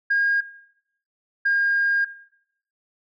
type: tone pair in turn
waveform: sine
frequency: 1625 / 1616.7 Hz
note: G#6 / G#6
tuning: -38 / -47 cents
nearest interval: unison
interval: 9 cents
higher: first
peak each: -16 dBFS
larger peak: neither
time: 0.1-0.41 / 1.45-2.05 s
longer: second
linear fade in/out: 10 ms
effects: noise-tail reverb RT60 0.7 s tail -17 dB re dry + tanh soft clip ceiling -13 dBFS